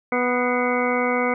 harmonic tone with a mistuned harmonic, 246.9 Hz, B3, in tune, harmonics 1 / 2 / 3 / 4 / 5 / 6 / 8 / 9, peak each -25 / -23 / -28 / -30 / -28 / -31 / -29 / -29 dBFS, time 0.12-1.34 s, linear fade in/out 2 ms, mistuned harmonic 8, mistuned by +61 cents, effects none

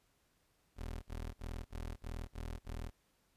25% pulse tone bursts, 40.61 Hz, E1, 25 cents flat, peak -37 dBFS, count 7, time 0.76-2.914 s, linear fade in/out 50 ms, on 270 ms, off 44 ms, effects pink hiss -75 dBFS RMS until 3.36 s + resampled to 32000 Hz

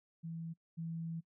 sine tone pair in turn, 164.81 / 164.81 Hz, E3 / E3, 0 / 0 cents, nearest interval unison, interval 0 cents, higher neither, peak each -40 / -38 dBFS, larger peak second, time 0.23-0.54 / 0.77-1.21 s, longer second, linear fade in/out 20 ms, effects noise-tail reverb RT60 0.1 s tail -24 dB re dry

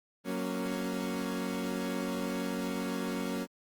30% pulse chord, F# major, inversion none, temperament equal, 185 / 233.1 / 277.2 Hz, F#3 / A#3 / C#4, 0 / 0 / 0 cents, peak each -34 dBFS, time 0.24-3.47 s, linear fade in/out 50 ms, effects Opus 24 kbps

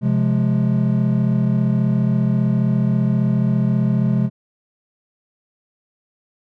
triangle chord, F minor, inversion second, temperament just, 130.96 / 174.61 / 209.5 Hz, C3 / F3 / Ab3, +2 / 0 / +15 cents, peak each -16 / -19 / -17 dBFS, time 0.01-4.3 s, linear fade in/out 50 ms, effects none

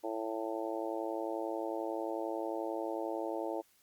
harmonic tone, 111.2 Hz, A2, 19 cents sharp, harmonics 3 / 4 / 5 / 6 / 7 / 8, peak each -39 / -42 / -40 / -42 / -45 / -44 dBFS, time 0.03-3.62 s, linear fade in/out 20 ms, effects white hiss -68 dBFS RMS until 3.82 s + Opus 48 kbps

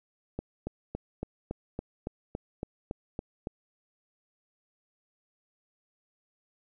click train, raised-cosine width 2 ms, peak -20 dBFS, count 12, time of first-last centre 0.39-3.471 s, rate 3.57 Hz, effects none

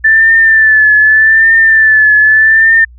sine tone with vibrato, 1760 Hz, A6, in tune, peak -3 dBFS, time 0.04-2.85 s, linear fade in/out 10 ms, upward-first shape triangle, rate 0.83 Hz, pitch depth 53 cents each way, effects added 60 Hz sine -33 dBFS peak until 2.98 s

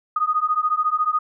sine beating tone pair, 1234 / 1248 Hz, D#6 / D#6, -15 / +5 cents, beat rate 14 Hz, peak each -21 dBFS, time 0.16-1.19 s, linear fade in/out 5 ms, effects none

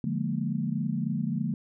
sine chord, Bb dominant seventh, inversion first, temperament just, 145.68 / 174.81 / 209.8 / 233.1 Hz, D3 / F3 / Ab3 / Bb3, -14 / +2 / +18 / 0 cents, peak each -32 dBFS, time 0.04-1.54 s, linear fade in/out 2 ms, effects none

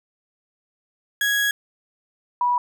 35% pulse / sine tone pair in turn, 1661.2 / 976.1 Hz, G#6 / B5, 0 / -21 cents, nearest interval major sixth, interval 921 cents, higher first, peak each -17 dBFS, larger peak neither, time 1.21-1.51 / 2.41-2.58 s, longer first, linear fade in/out 2 ms, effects none

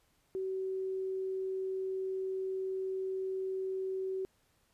sine tone, 379.6 Hz, F#4, 44 cents sharp, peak -33 dBFS, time 0.35-4.25 s, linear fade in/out 0 ms, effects pink hiss -72 dBFS RMS until 4.73 s + resampled to 32000 Hz

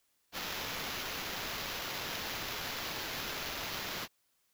blue noise with sample-and-hold, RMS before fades -39 dBFS, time 0.32-4.08 s, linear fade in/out 50 ms, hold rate 8820 Hz, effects white hiss -75 dBFS RMS until 4.53 s

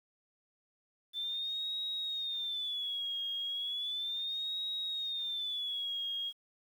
sine tone with vibrato, 3520 Hz, A7, in tune, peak -34 dBFS, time 1.13-6.33 s, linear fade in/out 50 ms, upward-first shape sine, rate 0.35 Hz, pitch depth 130 cents each way, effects 10-bit

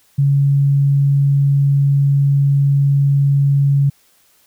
sine tone, 140.1 Hz, C#3, 19 cents sharp, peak -10 dBFS, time 0.18-3.9 s, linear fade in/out 10 ms, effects white hiss -55 dBFS RMS until 4.46 s

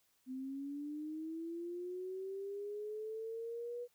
sine linear sweep, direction up, 254.8 to 488.2 Hz, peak -40 dBFS, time 0.26-3.88 s, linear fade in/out 50 ms, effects white hiss -75 dBFS RMS until 3.94 s

